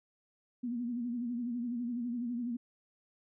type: tone with vibrato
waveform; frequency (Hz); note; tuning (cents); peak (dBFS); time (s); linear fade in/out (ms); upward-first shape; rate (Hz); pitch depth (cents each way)
sine; 240.2; B3; -48; -33; 0.63-2.57; 10; sine; 12; 69
effects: none